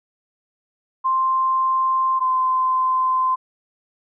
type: tone pair in turn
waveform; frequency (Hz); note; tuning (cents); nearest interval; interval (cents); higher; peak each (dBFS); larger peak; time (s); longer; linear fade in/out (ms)
sine; 1050 / 1034.3; C6 / C6; +6 / -20; unison; 26; first; -16 / -16; neither; 1.04-2.2 / 2.2-3.36; neither; 20
effects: none